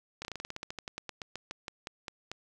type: slowing click train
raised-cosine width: 0.2 ms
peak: -21 dBFS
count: 22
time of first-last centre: 0.22-2.316 s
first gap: 29 ms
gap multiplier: 1.11
effects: none